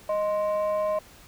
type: tone pair together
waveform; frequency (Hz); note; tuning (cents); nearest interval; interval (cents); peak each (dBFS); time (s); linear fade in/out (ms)
sine; 622.3 / 1047.5; D#5 / C6; 0 / +2; major sixth; 902; -22 / -29; 0.09-0.99; 5
effects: tanh soft clip ceiling -20 dBFS + pink hiss -51 dBFS RMS until 1.27 s